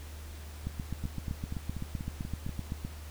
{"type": "two click trains", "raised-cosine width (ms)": 5, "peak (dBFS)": [-24, -22], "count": [7, 18], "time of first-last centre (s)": [[1.04, 2.493], [0.67, 2.849]], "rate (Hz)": [4.13, 7.8], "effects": ["added 75 Hz sine -42 dBFS peak until 3.1 s", "pink hiss -51 dBFS RMS until 3.1 s"]}